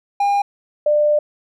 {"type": "tone pair in turn", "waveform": ["triangle", "sine"], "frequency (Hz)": [807, 596.2], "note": ["G#5", "D5"], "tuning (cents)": [-50, 26], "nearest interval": "perfect fourth", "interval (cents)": 524, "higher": "first", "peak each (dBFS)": -12, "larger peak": "neither", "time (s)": [[0.2, 0.42], [0.86, 1.19]], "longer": "second", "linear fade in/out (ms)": 5, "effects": []}